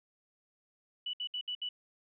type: tone bursts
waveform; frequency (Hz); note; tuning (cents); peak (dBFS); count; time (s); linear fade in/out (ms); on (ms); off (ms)
sine; 2960; F#7; 0; -34; 5; 1.06-1.69; 5; 74; 65
effects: none